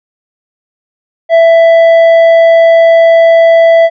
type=tone with tanh clipping; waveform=sine; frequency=663 Hz; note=E5; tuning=10 cents sharp; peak=-3 dBFS; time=1.29-3.9 s; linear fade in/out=50 ms; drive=7 dB; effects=none